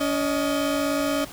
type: tone pair together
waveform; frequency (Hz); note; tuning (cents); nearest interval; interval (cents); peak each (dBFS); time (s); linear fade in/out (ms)
30% pulse; 283 / 622.3; C#4 / D#5; +36 / 0; octave + major second; 1364; -21 / -24; 0-1.25; 10
effects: pink hiss -41 dBFS RMS until 1.32 s